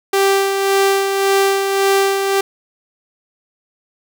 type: tone with tremolo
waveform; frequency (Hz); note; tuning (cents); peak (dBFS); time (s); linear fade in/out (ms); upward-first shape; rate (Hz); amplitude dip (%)
sawtooth; 392; G4; 0; -7; 0.13-2.41; 5; sine; 1.8; 45
effects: none